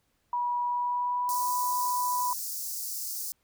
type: tone with pitch glide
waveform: sine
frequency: 970 to 989.8 Hz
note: B5 to B5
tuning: -31 to +4 cents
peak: -26 dBFS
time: 0.33-2.33 s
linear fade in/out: 2 ms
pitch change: +35 cents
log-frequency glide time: 0.62-1.51 s
type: high-pass noise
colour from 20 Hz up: white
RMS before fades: -35 dBFS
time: 1.29-3.32 s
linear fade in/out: 0 ms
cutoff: 4800 Hz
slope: 48 dB/octave
effects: pink hiss -73 dBFS RMS until 3.43 s